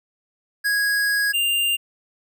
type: tone pair in turn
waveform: square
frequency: 1655 / 2795 Hz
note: G#6 / F7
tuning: -6 / +1 cents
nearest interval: major sixth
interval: 907 cents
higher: second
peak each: -19 dBFS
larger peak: neither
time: 0.64-1.33 / 1.33-1.77 s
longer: first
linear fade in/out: 20 ms
effects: none